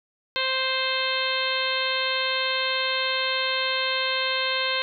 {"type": "harmonic tone", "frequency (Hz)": 523.3, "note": "C5", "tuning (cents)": 0, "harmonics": [1, 2, 3, 4, 5, 6, 7, 8], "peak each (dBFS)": [-31, -31, -31, -31, -31, -31, -31, -31], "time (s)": [0.36, 4.82], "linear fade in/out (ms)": 0, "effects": []}